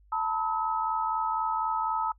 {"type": "tone cluster", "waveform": "sine", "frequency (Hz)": [887, 971, 1283], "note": ["A5", "B5", "E6"], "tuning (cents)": [14, -30, -47], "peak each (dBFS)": [-29, -34, -30], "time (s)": [0.12, 2.12], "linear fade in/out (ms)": 5, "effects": ["noise-tail reverb RT60 0.1 s tail -23 dB re dry", "added 50 Hz sine -56 dBFS peak until 2.18 s"]}